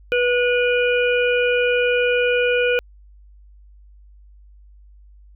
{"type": "harmonic tone with a mistuned harmonic", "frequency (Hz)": 489.8, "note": "B4", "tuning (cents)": -14, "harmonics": [1, 3, 5, 6], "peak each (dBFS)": [-17, -23, -23, -29], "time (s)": [0.12, 2.79], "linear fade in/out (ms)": 0, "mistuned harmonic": 3, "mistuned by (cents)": -15, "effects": ["added 50 Hz sine -44 dBFS peak until 5.35 s"]}